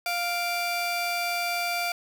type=tone pair together; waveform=30% pulse; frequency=700 / 2348 Hz; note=F5 / D7; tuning=+4 / -1 cents; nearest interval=octave + major sixth; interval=2095 cents; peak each=-26 / -27 dBFS; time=0.06-1.92 s; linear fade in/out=2 ms; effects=8-bit